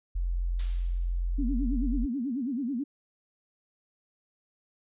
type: tone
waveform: sine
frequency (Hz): 43.65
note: F1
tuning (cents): 0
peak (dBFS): -26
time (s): 0.15-2.06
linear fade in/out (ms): 10
type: noise with exponential decay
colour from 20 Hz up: blue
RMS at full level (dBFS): -37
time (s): 0.59-1.38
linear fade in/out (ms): 5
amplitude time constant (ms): 170
type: tone with vibrato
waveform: sine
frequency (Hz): 257.2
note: C4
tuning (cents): -30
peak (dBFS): -28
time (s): 1.38-2.84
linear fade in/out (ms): 10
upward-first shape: sine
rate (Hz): 9.2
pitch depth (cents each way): 210
effects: resampled to 8000 Hz